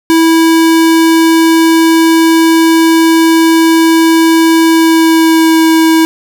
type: tone with pitch glide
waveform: square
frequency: 326.9 to 323.3 Hz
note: E4 to E4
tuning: -14 to -34 cents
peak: -5 dBFS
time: 0.1-6.05 s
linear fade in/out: 0 ms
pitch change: -20 cents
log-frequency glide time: 4.67-5.63 s
effects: none